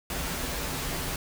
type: noise with comb filter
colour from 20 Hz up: pink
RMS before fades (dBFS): -32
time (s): 0.1-1.16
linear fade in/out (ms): 2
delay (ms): 9.5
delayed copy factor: -0.6
effects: none